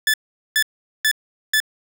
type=tone bursts; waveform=sawtooth; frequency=1737 Hz; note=A6; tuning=23 cents flat; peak=-11 dBFS; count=4; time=0.07-1.602 s; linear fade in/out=2 ms; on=68 ms; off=420 ms; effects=none